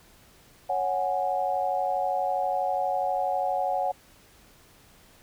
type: chord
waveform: sine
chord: C# suspended fourth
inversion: none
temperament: just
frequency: 554.4 / 739.2 / 831.5 Hz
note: C#5 / F#5 / G#5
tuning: 0 / -2 / +2 cents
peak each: -30 / -26 / -31 dBFS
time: 0.69-3.92 s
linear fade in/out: 10 ms
effects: pink hiss -56 dBFS RMS until 5.22 s